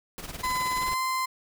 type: noise with tremolo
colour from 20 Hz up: pink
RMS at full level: -36 dBFS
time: 0.18-0.94 s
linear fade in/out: 0 ms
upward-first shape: sine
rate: 19 Hz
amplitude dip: 70%
type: tone with pitch glide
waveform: 35% pulse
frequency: 1013 to 1037.3 Hz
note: B5 to C6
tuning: +44 to -15 cents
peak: -24 dBFS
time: 0.43-1.26 s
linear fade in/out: 10 ms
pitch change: +41 cents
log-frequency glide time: 0.76-0.99 s
effects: none